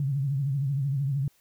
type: tone with vibrato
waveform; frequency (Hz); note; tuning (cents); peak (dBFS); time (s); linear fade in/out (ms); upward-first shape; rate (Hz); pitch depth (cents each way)
sine; 138.2; C#3; -5; -24; 0-1.28; 2; triangle; 13; 120
effects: white hiss -65 dBFS RMS until 1.4 s